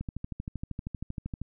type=click train; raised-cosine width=5 ms; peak=-22 dBFS; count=19; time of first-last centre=0.01-1.416 s; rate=12.8 Hz; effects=none